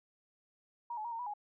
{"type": "tone with pitch steps", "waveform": "sine", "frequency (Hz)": [948, 857, 946, 915, 979, 830], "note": ["A#5", "A5", "A#5", "A#5", "B5", "G#5"], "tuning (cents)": [29, -46, 25, -32, -15, -1], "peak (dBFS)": -37, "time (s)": [0.9, 1.338], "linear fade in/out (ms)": 5, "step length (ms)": 73, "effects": []}